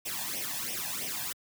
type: noise with flanger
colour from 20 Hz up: white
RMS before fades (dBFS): -35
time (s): 0.05-1.33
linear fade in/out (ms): 10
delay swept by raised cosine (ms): 0.34 to 1.18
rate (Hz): 3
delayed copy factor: +0.8
effects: high-pass 100 Hz 12 dB/octave